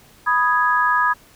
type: chord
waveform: sine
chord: G# minor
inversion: first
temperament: equal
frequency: 987.8 / 1244.5 / 1661.2 Hz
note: B5 / D#6 / G#6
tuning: 0 / 0 / 0 cents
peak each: -19 dBFS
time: 0.26-1.14 s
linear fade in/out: 20 ms
effects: pink hiss -50 dBFS RMS until 1.35 s